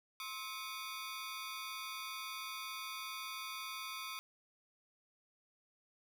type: ring-modulated tone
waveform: 15% pulse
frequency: 1174.7 Hz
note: D6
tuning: in tune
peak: -33 dBFS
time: 0.2-4.19 s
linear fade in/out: 0 ms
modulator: 119 Hz
effects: none